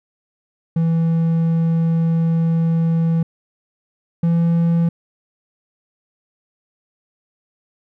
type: tone pair in turn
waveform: triangle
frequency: 164.81 / 168.18 Hz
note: E3 / E3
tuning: 0 / +35 cents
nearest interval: unison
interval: 35 cents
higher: second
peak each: -12 / -11 dBFS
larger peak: second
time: 0.76-3.23 / 4.23-4.89 s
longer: first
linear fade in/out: 5 ms
effects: none